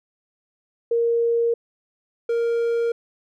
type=tone pair in turn; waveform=sine / triangle; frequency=466.6 / 466.6 Hz; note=A#4 / A#4; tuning=+2 / +2 cents; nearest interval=unison; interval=0 cents; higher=neither; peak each=-17 dBFS; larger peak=neither; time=0.91-1.54 / 2.29-2.92 s; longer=neither; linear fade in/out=5 ms; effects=none